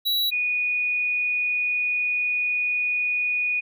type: tone pair in turn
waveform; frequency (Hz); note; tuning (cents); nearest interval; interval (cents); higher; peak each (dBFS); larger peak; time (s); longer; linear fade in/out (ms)
square / sine; 3914 / 2466; B7 / D#7; -16 / -16; minor sixth; 800; first; -21; neither; 0.05-0.31 / 0.31-3.61; second; 20
effects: none